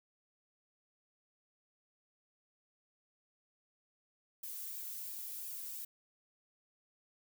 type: noise with flanger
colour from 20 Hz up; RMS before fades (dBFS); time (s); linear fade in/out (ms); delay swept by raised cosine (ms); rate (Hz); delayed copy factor
violet; -44; 4.43-5.85; 5; 1.4 to 2.22; 2.9; -0.6
effects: none